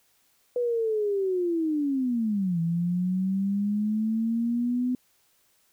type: linear two-way sweep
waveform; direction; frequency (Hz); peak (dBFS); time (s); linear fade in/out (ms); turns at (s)
sine; down then up; 493.9 to 164.81 to 252.7; -23; 0.56-4.95; 2; 2.6
effects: white hiss -66 dBFS RMS until 5.72 s